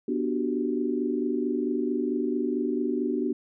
sine chord, G major seventh, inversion first, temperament just, 245 / 294 / 367.5 / 392 Hz, B3 / D4 / F#4 / G4, -14 / +2 / -12 / 0 cents, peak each -29 / -29 / -30 / -33 dBFS, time 0.08-3.33 s, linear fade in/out 5 ms, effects none

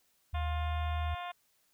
sine tone with pitch glide, 76.9 to 77.97 Hz, D#2 to D#2, -20 to +4 cents, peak -31 dBFS, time 0.33-1.15 s, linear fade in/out 10 ms, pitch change +24 cents, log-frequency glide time 0.48-0.76 s
harmonic tone, 353.2 Hz, F4, 20 cents sharp, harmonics 2 / 3 / 4 / 5 / 6 / 7 / 8 / 9 / 10, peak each -40 / -43 / -49 / -51 / -52 / -51 / -54 / -57 / -52 dBFS, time 0.34-1.32 s, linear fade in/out 10 ms
effects white hiss -72 dBFS RMS until 1.73 s

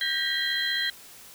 sine tone cluster, 1589 / 1868 / 1943 / 3226 / 4056 Hz, G6 / A#6 / B6 / G7 / B7, +23 / +3 / -29 / +49 / +45 cents, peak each -33 / -33 / -31 / -29 / -31 dBFS, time 0.01-0.9 s, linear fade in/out 2 ms, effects white hiss -48 dBFS RMS until 1.34 s

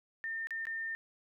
sine tone with dropouts, 1810 Hz, A6, 48 cents sharp, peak -35 dBFS, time 0.24-0.95 s, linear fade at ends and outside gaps 0 ms, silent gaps 0.471-0.507 / 0.654-0.669 s, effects none

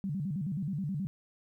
sine tone with vibrato, 168.7 Hz, E3, 40 cents sharp, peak -31 dBFS, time 0.04-1.07 s, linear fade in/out 0 ms, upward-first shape square, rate 9.4 Hz, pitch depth 250 cents each way, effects 12-bit

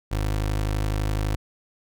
25% pulse tone, 51.91 Hz, G#1, in tune, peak -19 dBFS, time 0.11-1.36 s, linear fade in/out 10 ms, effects none

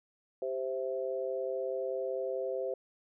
sine chord, C major, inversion second, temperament equal, 392 / 523.3 / 659.3 Hz, G4 / C5 / E5, 0 / 0 / 0 cents, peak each -37 / -34 / -40 dBFS, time 0.42-2.74 s, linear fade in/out 2 ms, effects none

